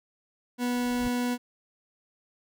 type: tone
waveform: 40% pulse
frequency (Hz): 245.1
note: B3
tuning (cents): -13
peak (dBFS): -25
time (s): 0.58-1.38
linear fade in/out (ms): 50
type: noise with exponential growth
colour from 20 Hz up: brown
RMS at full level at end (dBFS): -36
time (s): 0.62-1.08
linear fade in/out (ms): 1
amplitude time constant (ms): 99
effects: none